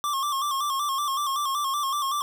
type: tone with vibrato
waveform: square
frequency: 1126 Hz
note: C#6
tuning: 27 cents sharp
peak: -25 dBFS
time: 0.04-2.22 s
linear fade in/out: 0 ms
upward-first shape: square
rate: 5.3 Hz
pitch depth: 70 cents each way
effects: none